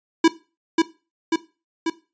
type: tone with echo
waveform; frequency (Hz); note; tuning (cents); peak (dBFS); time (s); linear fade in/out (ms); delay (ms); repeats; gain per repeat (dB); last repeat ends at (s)
square; 327.8; E4; -10; -11; 0.24-0.28; 5; 540; 3; -3; 1.9
effects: noise-tail reverb RT60 0.3 s tail -17 dB re dry + resampled to 16000 Hz